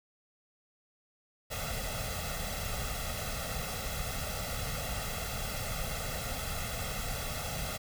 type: noise with comb filter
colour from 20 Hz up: pink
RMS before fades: -36 dBFS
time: 1.5-7.78 s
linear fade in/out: 20 ms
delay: 1.5 ms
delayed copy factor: +0.85
effects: none